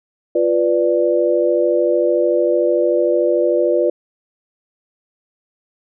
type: chord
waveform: sine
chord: B diminished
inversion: second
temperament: equal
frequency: 349.2 / 493.9 / 587.3 Hz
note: F4 / B4 / D5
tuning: 0 / 0 / 0 cents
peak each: -17 dBFS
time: 0.35-3.9 s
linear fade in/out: 5 ms
effects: none